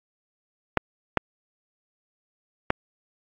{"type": "clicks", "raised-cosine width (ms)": 0.5, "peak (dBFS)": -4, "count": 3, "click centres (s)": [0.773, 1.173, 2.704], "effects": ["AAC 64 kbps"]}